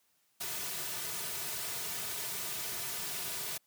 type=noise with comb filter; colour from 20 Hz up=white; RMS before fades=-38 dBFS; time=0.4-3.58 s; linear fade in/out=10 ms; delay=3.7 ms; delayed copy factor=-0.7; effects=white hiss -73 dBFS RMS until 3.66 s + high-pass 80 Hz 12 dB/octave